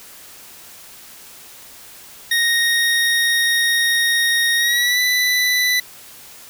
25% pulse tone with pitch glide, 1864.7 to 1987 Hz, A#6 to B6, 0 to +10 cents, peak -11 dBFS, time 2.31-5.8 s, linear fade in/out 5 ms, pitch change +110 cents, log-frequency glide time 4.57-5.01 s, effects white hiss -41 dBFS RMS until 6.49 s

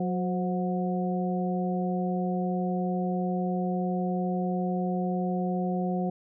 harmonic tone with a mistuned harmonic, 182.3 Hz, F#3, 25 cents flat, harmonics 1 / 2 / 3 / 4, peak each -27 / -34 / -36 / -34 dBFS, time 0-6.1 s, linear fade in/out 5 ms, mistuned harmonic 3, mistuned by -67 cents, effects none

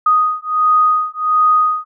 sine beating tone pair, 1244 / 1245.4 Hz, D#6 / D#6, -1 / +1 cents, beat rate 1.4 Hz, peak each -14 dBFS, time 0.06-1.85 s, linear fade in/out 5 ms, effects none

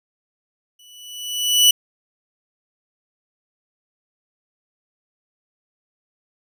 sawtooth tone with exponential growth, 2960 Hz, F#7, in tune, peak -5 dBFS, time 0.79-1.71 s, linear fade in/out 5 ms, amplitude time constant 200 ms, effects none

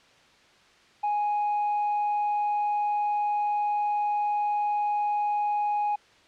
sine tone with tanh clipping, 830.6 Hz, G#5, in tune, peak -24 dBFS, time 1.03-5.96 s, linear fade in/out 10 ms, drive 1 dB, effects white hiss -57 dBFS RMS until 6.27 s + low-pass 4000 Hz 12 dB/octave

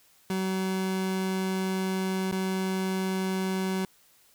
30% pulse tone with dropouts, 188.9 Hz, F#3, 36 cents sharp, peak -24 dBFS, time 0.3-3.85 s, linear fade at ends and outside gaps 2 ms, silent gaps 2.314-2.323 s, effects white hiss -61 dBFS RMS until 4.34 s

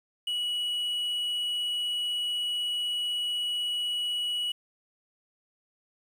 triangle tone with quantisation, 2929 Hz, F#7, 18 cents flat, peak -26 dBFS, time 0.27-4.52 s, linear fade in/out 5 ms, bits 9, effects none

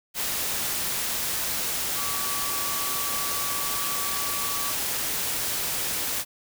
sine tone in noise, 1146 Hz, D6, 43 cents flat, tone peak -34 dBFS, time 1.94-4.75 s, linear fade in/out 50 ms, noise white, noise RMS -28 dBFS, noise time 0.14-6.25 s, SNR -9 dB, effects none

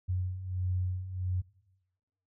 sine beating tone pair, 90.5 / 92 Hz, F#2 / F#2, -38 / -9 cents, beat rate 1.5 Hz, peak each -36 / -31 dBFS, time 0.08-1.42 s, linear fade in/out 20 ms, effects noise-tail reverb RT60 1.0 s tail -21 dB re dry

